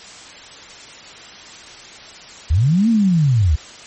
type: linear two-way sweep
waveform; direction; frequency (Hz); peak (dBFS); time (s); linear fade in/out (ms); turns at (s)
sine; up then down; 66.5 to 235 to 66.5; -11; 2.5-3.56; 10; 2.89
effects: white hiss -38 dBFS RMS until 3.86 s + MP3 32 kbps